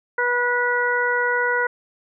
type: harmonic tone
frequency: 487.6 Hz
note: B4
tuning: 22 cents flat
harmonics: 1 / 2 / 3 / 4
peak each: -24 / -25 / -21 / -26 dBFS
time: 0.18-1.67 s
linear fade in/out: 5 ms
effects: none